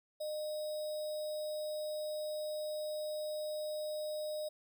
sine tone with sample-and-hold, 610 Hz, D#5, 34 cents flat, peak -36 dBFS, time 0.2-4.49 s, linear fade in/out 10 ms, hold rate 4410 Hz, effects none

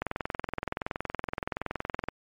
click train, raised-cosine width 0.5 ms, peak -15 dBFS, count 45, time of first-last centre 0.02-2.086 s, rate 21.3 Hz, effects MP3 64 kbps

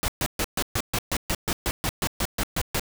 pink noise bursts, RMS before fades -25 dBFS, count 16, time 0.03-2.796 s, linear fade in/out 0 ms, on 51 ms, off 130 ms, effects none

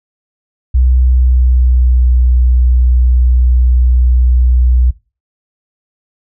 sine tone with pitch glide, 63 to 61.77 Hz, B1 to B1, +35 to +1 cents, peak -6 dBFS, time 0.74-4.91 s, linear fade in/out 10 ms, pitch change -34 cents, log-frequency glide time 1.03-2.11 s, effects noise-tail reverb RT60 0.3 s tail -19 dB re dry

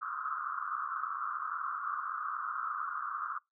white band-pass noise, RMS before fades -37 dBFS, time 0.01-3.39 s, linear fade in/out 20 ms, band 1100 to 1400 Hz, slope 96 dB/octave, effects noise-tail reverb RT60 0.2 s tail -26 dB re dry

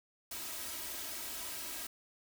white noise with comb filter, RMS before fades -42 dBFS, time 0.31-1.87 s, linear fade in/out 5 ms, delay 3.1 ms, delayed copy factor +0.75, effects none

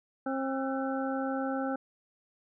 harmonic tone with a mistuned harmonic, 267.3 Hz, C4, 37 cents sharp, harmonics 1 / 2 / 3 / 5 / 6, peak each -32 / -35 / -37 / -40 / -43 dBFS, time 0.26-1.76 s, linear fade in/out 5 ms, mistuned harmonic 6, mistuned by -100 cents, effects none

